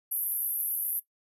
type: band-pass noise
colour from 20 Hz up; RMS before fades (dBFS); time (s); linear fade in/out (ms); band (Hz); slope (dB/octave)
white; -31; 0.11-1; 10; 11000 to 13000; 96
effects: noise-tail reverb RT60 0.1 s tail -17 dB re dry